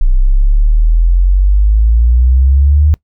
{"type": "exponential sweep", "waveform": "sine", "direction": "up", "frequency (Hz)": [30.48, 77], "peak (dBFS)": -5, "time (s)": [0.01, 2.94], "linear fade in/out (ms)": 0, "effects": ["noise-tail reverb RT60 0.1 s tail -22 dB re dry"]}